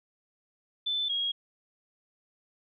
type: tone pair in turn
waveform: sine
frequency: 3520 / 3286 Hz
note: A7 / G#7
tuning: 0 / -19 cents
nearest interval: minor second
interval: 119 cents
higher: first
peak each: -27 dBFS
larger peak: neither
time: 0.86-1.09 / 1.09-1.32 s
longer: neither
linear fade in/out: 10 ms
effects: none